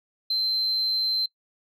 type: tone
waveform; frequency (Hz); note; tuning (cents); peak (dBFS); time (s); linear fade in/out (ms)
sine; 4104; C8; -34; -21; 0.3-1.26; 5
effects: noise-tail reverb RT60 0.1 s tail -25 dB re dry + tanh soft clip ceiling -19 dBFS